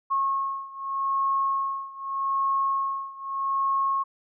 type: beating tone pair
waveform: sine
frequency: 1089 / 1089.82 Hz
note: C#6 / C#6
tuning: -31 / -30 cents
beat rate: 0.82 Hz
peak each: -26 / -28 dBFS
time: 0.1-4.04 s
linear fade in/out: 20 ms
effects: none